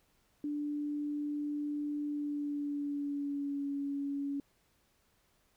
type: tone with pitch glide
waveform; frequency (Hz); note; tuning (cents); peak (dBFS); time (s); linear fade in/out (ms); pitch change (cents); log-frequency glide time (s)
sine; 293.7 to 281.4; D4 to C#4; 0 to +26; -33; 0.44-4.4; 2; -74; 2.06-3.69
effects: pink hiss -72 dBFS RMS until 5.56 s